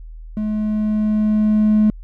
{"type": "tone with level ramp", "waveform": "triangle", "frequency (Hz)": 213.4, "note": "G#3", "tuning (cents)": 47, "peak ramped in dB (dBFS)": [-17, -7], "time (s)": [0.37, 1.9], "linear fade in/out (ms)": 0, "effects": ["tanh soft clip ceiling -6 dBFS", "added 40 Hz sine -32 dBFS peak until 2.03 s"]}